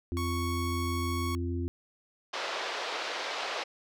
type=harmonic tone; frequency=86.5 Hz; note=F2; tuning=16 cents flat; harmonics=1 / 3 / 4; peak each=-31 / -36 / -37 dBFS; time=0.12-1.68 s; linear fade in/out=0 ms
type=tone; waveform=sawtooth; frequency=1108.7 Hz; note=C#6; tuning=in tune; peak=-31 dBFS; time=0.17-1.35 s; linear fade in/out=0 ms
type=band-pass noise; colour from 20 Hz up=pink; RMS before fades=-35 dBFS; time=2.33-3.64 s; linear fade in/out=10 ms; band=470 to 5000 Hz; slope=24 dB/octave
effects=none